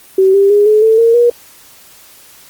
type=tone with pitch steps; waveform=sine; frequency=381.7 / 396.3 / 411.5 / 427.2 / 443.6 / 460.5 / 478.1 Hz; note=G4 / G4 / G#4 / G#4 / A4 / A#4 / A#4; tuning=-46 / +19 / -16 / +49 / +14 / -21 / +44 cents; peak=-5 dBFS; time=0.18-1.3 s; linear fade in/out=5 ms; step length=160 ms; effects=white hiss -41 dBFS RMS until 2.49 s + Opus 32 kbps